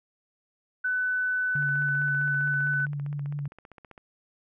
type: tone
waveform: sine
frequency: 1500 Hz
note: F#6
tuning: 23 cents sharp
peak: -24 dBFS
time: 0.84-2.86 s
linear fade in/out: 10 ms
type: tone with vibrato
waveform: sine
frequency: 143.9 Hz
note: D3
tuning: 35 cents flat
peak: -29 dBFS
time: 1.55-3.48 s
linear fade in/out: 5 ms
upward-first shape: sine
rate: 4.6 Hz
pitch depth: 25 cents each way
type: click train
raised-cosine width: 0.5 ms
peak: -32 dBFS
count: 38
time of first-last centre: 1.56-3.978 s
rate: 15.3 Hz
effects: none